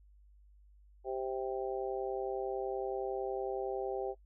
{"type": "harmonic tone", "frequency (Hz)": 130.81, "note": "C3", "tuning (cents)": 0, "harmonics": [3, 4, 5, 6], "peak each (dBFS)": [-37, -40, -43, -41], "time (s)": [1.04, 4.15], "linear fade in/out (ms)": 50, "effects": ["noise-tail reverb RT60 0.1 s tail -20 dB re dry", "added 50 Hz sine -58 dBFS peak until 4.25 s"]}